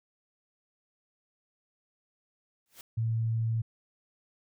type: noise with exponential growth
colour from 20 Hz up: white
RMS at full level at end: -44 dBFS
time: 2.66-2.81 s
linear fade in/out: 1 ms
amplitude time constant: 32 ms
type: tone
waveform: sine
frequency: 113.3 Hz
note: A#2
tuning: 49 cents flat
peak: -26 dBFS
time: 2.97-3.62 s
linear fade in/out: 10 ms
effects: none